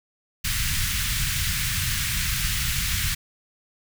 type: band-stop noise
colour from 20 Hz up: pink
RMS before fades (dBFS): -25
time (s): 0.44-3.15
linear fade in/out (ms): 10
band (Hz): 150 to 1600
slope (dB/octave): 24
effects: none